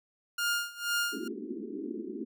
sawtooth tone with tremolo, 1412 Hz, F6, 19 cents sharp, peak -23 dBFS, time 0.38-1.28 s, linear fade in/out 5 ms, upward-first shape sine, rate 2.1 Hz, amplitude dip 90%
white band-pass noise, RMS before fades -38 dBFS, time 1.12-2.25 s, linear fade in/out 20 ms, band 210 to 410 Hz, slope 96 dB/octave
effects none

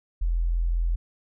sine tone, 42.36 Hz, E1, 48 cents sharp, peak -21 dBFS, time 0.21-0.96 s, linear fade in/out 10 ms, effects none

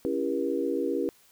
sine chord, C# diminished seventh, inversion none, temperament just, 277.2 / 332.6 / 399.1 / 479 Hz, C#4 / E4 / G4 / Bb4, 0 / +16 / +31 / +47 cents, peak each -31 dBFS, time 0.05-1.09 s, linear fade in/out 0 ms, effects white hiss -60 dBFS RMS until 1.31 s

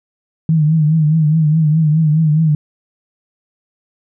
sine tone with vibrato, 155.9 Hz, D#3, 4 cents sharp, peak -9 dBFS, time 0.49-2.55 s, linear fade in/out 2 ms, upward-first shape triangle, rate 4.8 Hz, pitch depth 89 cents each way, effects none

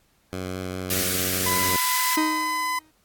10% pulse tone with vibrato, 92.5 Hz, F#2, in tune, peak -21 dBFS, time 0.33-1.76 s, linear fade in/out 0 ms, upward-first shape sine, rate 4.9 Hz, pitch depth 12 cents each way
white high-pass noise, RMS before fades -26 dBFS, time 0.9-2.16 s, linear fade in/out 2 ms, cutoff 1300 Hz, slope 48 dB/octave
30% pulse tone with pitch glide, 1003 to 1010.6 Hz, B5 to B5, +26 to +40 cents, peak -21 dBFS, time 1.46-2.79 s, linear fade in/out 5 ms, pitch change +14 cents, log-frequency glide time 1.71-2.41 s
45% pulse tone with exponential decay, 312.2 Hz, D#4, 6 cents sharp, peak -19 dBFS, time 2.17-2.91 s, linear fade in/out 5 ms, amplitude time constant 160 ms
effects pink hiss -64 dBFS RMS until 3.04 s + AAC 64 kbps

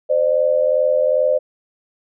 sine tone pair together, 519 / 601.5 Hz, C5 / D5, -14 / +41 cents, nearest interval minor third, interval 255 cents, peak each -16 dBFS, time 0.09-1.39 s, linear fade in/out 20 ms, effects none

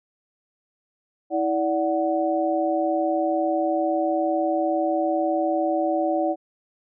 sine tone cluster, 324.3 / 582 / 743 Hz, E4 / D5 / F#5, -28 / -16 / +7 cents, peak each -24 / -24 / -25 dBFS, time 1.3-6.36 s, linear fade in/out 50 ms, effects none

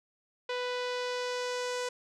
sawtooth tone with low-pass filter sweep, 495.5 Hz, B4, 6 cents sharp, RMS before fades -34 dBFS, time 0.49-1.89 s, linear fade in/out 5 ms, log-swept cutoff 3700 to 7200 Hz, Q 1.5, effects none

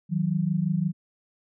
sine tone pair together, 159.19 / 185 Hz, D#3 / F#3, +40 / 0 cents, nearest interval minor third, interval 260 cents, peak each -25 dBFS, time 0.09-0.93 s, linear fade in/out 50 ms, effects none

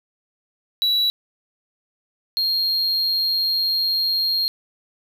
triangle tone pair in turn, 3922 / 4232 Hz, B7 / C8, -13 / +19 cents, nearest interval minor second, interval 132 cents, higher second, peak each -15 / -17 dBFS, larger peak first, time 0.82-1.1 / 2.37-4.48 s, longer second, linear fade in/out 0 ms, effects none

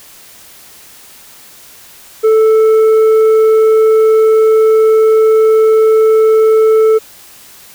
sine tone with tanh clipping, 439.3 Hz, A4, 3 cents flat, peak -6 dBFS, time 2.23-6.99 s, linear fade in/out 20 ms, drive 5 dB, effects white hiss -38 dBFS RMS until 7.74 s

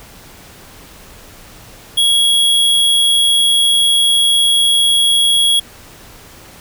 square tone, 3322 Hz, G#7, in tune, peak -10 dBFS, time 1.97-5.6 s, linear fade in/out 10 ms, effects pink hiss -39 dBFS RMS until 6.6 s

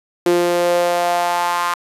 sawtooth tone with high-pass filter sweep, 174.5 Hz, F3, 1 cent flat, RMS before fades -17 dBFS, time 0.26-1.74 s, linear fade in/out 0 ms, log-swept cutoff 360 to 1100 Hz, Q 4.2, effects resampled to 32000 Hz

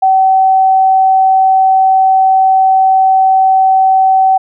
sine tone, 763 Hz, G5, 47 cents flat, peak -5 dBFS, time 0.02-4.38 s, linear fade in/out 10 ms, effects none

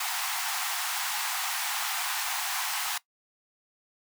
pink high-pass noise, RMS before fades -31 dBFS, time 0-2.98 s, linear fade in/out 5 ms, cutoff 730 Hz, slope 96 dB/octave, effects noise-tail reverb RT60 0.1 s tail -19 dB re dry

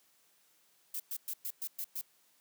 violet noise bursts, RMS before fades -38 dBFS, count 7, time 0.94-2.013 s, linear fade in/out 5 ms, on 59 ms, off 110 ms, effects white hiss -69 dBFS RMS until 2.4 s + high-pass 150 Hz 12 dB/octave

